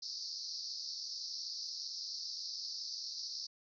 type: band-pass noise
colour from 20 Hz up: pink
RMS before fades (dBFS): -43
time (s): 0.02-3.47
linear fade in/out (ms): 10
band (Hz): 4300 to 5600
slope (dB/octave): 96
effects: none